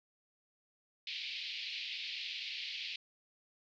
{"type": "band-pass noise", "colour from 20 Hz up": "pink", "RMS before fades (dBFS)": -42, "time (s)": [1.07, 2.96], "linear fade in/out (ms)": 2, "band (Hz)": [2300, 4600], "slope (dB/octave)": 48, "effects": []}